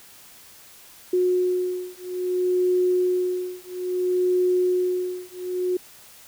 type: beating tone pair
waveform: sine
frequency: 363 / 363.6 Hz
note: F#4 / F#4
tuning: -33 / -30 cents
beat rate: 0.6 Hz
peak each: -23 dBFS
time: 1.13-5.77 s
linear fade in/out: 5 ms
effects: white hiss -48 dBFS RMS until 6.27 s